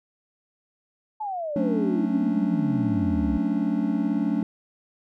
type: exponential sweep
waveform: sine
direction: down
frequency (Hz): 880 to 61.2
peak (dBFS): -27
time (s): 1.2-3.38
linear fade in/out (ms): 10
type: chord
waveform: triangle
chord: D major seventh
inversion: first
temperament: just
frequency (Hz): 183.54 / 220.2 / 275.3 / 293.7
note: F#3 / A3 / C#4 / D4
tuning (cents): -14 / +2 / -12 / 0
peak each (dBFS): -27 / -24 / -26 / -25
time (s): 1.56-4.43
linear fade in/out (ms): 2
effects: none